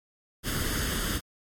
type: noise with comb filter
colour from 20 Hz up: pink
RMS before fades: -29 dBFS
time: 0.43-1.21 s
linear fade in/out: 50 ms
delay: 0.61 ms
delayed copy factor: +0.65
effects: MP3 64 kbps